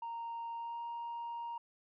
sine tone with pitch glide, 928 to 937.2 Hz, A#5 to A#5, -8 to +9 cents, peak -37 dBFS, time 0.02-1.58 s, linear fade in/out 5 ms, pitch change +17 cents, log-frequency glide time 0.55-0.81 s, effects tanh soft clip ceiling -37 dBFS

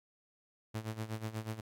sawtooth tone with tremolo, 110 Hz, A2, in tune, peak -31 dBFS, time 0.74-1.61 s, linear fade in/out 10 ms, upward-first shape sine, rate 8.2 Hz, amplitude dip 80%, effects AAC 64 kbps

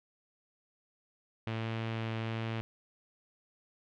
sawtooth tone with low-pass filter, 112.7 Hz, A2, 42 cents sharp, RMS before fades -36 dBFS, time 1.47-2.61 s, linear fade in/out 0 ms, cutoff 2900 Hz, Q 1.9, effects none

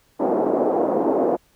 pink band-pass noise, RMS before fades -20 dBFS, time 0.19-1.37 s, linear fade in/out 20 ms, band 280 to 740 Hz, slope 24 dB/octave, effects pink hiss -60 dBFS RMS until 1.55 s

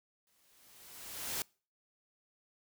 white noise with exponential growth, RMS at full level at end -35 dBFS, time 0.27-1.42 s, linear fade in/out 1 ms, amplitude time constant 250 ms, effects noise-tail reverb RT60 0.4 s tail -26 dB re dry

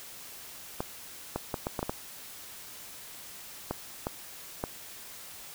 clicks, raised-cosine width 1 ms, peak -16 dBFS, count 10, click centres 0.805 / 1.36 / 1.542 / 1.669 / 1.792 / 1.829 / 1.895 / 3.71 / 4.069 / 4.639 s, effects white hiss -46 dBFS RMS until 5.54 s

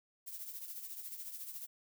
violet noise with tremolo, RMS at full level -43 dBFS, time 0.26-1.67 s, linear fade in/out 20 ms, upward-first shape triangle, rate 14 Hz, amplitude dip 65%, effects none

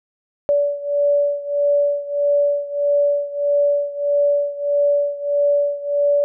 sine beating tone pair, 575 / 576.6 Hz, D5 / D5, -37 / -32 cents, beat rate 1.6 Hz, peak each -17 / -20 dBFS, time 0.49-6.24 s, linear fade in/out 0 ms, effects none

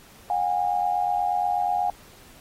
sine tone pair together, 721 / 809.3 Hz, F#5 / G#5, -45 / -45 cents, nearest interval major second, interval 200 cents, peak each -24 dBFS, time 0.3-1.9 s, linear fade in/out 2 ms, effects pink hiss -51 dBFS RMS until 2.4 s + AAC 48 kbps

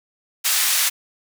white band-pass noise, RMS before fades -19 dBFS, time 0.44-0.9 s, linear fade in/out 20 ms, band 1300 to 14000 Hz, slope 12 dB/octave, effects none

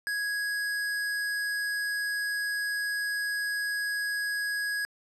square tone, 1661.2 Hz, G#6, in tune, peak -29 dBFS, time 0.07-4.85 s, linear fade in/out 0 ms, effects low-pass 12000 Hz 12 dB/octave

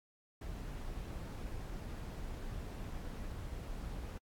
brown noise, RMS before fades -43 dBFS, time 0.41-4.18 s, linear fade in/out 5 ms, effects AAC 64 kbps

